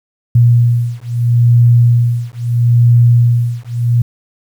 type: beating tone pair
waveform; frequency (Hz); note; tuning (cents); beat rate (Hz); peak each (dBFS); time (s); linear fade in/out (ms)
sine; 118.9 / 119.66; A#2 / A#2; +35 / +46; 0.76; -10; 0.35-4.02; 5
effects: 7-bit